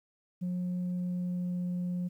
sine tone with pitch glide, 179.5 to 178.26 Hz, F3 to F3, +48 to +36 cents, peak -28 dBFS, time 0.41-2.09 s, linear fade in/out 20 ms, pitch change -12 cents, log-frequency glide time 0.78-1.68 s, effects tanh soft clip ceiling -29 dBFS + 11-bit

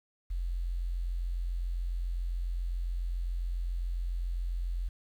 sine tone, 43.65 Hz, F1, in tune, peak -30 dBFS, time 0.3-4.89 s, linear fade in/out 10 ms, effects 10-bit

